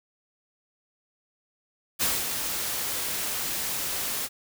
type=noise with ADSR envelope; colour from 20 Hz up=white; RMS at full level=-24 dBFS; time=1.99-4.29 s; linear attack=29 ms; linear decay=210 ms; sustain=-6 dB; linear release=44 ms; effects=none